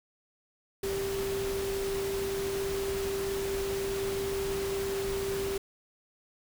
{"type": "tone in noise", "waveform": "sine", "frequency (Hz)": 392, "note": "G4", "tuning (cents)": 0, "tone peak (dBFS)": -30, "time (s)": [0.83, 5.58], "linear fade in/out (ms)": 5, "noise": "pink", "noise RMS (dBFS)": -38, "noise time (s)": [0.83, 5.58], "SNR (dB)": 5, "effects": []}